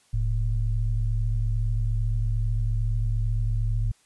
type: tone pair together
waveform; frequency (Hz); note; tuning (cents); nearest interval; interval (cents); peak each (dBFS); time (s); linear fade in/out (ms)
sine; 41.2 / 110; E1 / A2; 0 / 0; octave + perfect fourth; 1700; -24 / -25; 0.13-3.92; 10
effects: white hiss -62 dBFS RMS until 4.05 s + resampled to 24000 Hz